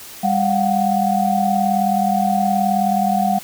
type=tone cluster; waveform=sine; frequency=199.5 / 712 / 751 Hz; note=G3 / F5 / F#5; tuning=+31 / +33 / +26 cents; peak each=-19 dBFS; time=0.23-3.39 s; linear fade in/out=10 ms; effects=white hiss -37 dBFS RMS until 3.43 s